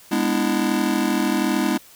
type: chord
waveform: square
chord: E dominant seventh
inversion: first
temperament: just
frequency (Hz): 206 / 247.2 / 296.7 / 329.6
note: G#3 / B3 / D4 / E4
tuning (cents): -14 / +2 / +18 / 0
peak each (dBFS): -25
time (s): 0.11-1.78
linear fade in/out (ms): 10
effects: white hiss -48 dBFS RMS until 1.95 s